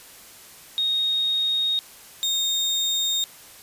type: tone pair in turn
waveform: sine / 35% pulse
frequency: 3729 / 3690 Hz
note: A#7 / A#7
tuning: 0 / -18 cents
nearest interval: unison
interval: 18 cents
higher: first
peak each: -20 / -19 dBFS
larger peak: second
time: 0.78-1.79 / 2.23-3.24 s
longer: neither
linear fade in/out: 0 ms
effects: white hiss -46 dBFS RMS until 3.62 s + resampled to 32000 Hz